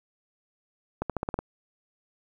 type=accelerating click train; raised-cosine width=1 ms; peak=-14 dBFS; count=7; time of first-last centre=1.02-1.39 s; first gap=77 ms; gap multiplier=0.91; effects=9-bit